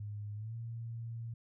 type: tone with pitch glide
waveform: sine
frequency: 104 to 115.4 Hz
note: G#2 to A#2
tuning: +3 to -17 cents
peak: -39 dBFS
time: 0-1.34 s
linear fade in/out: 5 ms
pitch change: +180 cents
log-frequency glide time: 0.35-0.55 s
effects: none